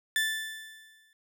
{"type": "tone with exponential decay", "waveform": "30% pulse", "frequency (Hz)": 1760, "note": "A6", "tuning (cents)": 0, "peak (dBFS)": -21, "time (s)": [0.16, 1.13], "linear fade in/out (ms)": 1, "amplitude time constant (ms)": 210, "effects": []}